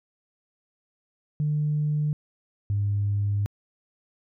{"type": "tone pair in turn", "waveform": "sine", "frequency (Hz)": [150, 101.66], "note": ["D3", "G#2"], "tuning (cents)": [37, -37], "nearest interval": "perfect fifth", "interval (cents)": 674, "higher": "first", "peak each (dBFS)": -21, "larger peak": "neither", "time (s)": [[1.4, 2.13], [2.7, 3.46]], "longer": "second", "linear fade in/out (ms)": 0, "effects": ["tanh soft clip ceiling -17 dBFS"]}